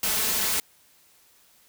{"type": "noise with comb filter", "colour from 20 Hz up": "white", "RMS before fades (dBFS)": -25, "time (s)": [0.03, 0.6], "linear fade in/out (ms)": 2, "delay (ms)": 4.6, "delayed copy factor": 0.55, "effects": ["white hiss -59 dBFS RMS until 1.68 s"]}